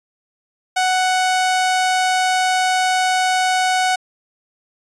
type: tone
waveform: sawtooth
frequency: 742 Hz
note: F#5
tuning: 5 cents sharp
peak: -11 dBFS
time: 0.76-3.96 s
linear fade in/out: 10 ms
effects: resampled to 22050 Hz